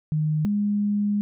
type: tone pair in turn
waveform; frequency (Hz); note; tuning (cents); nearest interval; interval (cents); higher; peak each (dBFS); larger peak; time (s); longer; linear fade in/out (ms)
sine; 153.7 / 205.7; D#3 / G#3; -21 / -16; perfect fourth; 505; second; -20 / -20; neither; 0.12-0.45 / 0.45-1.21; second; 0
effects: none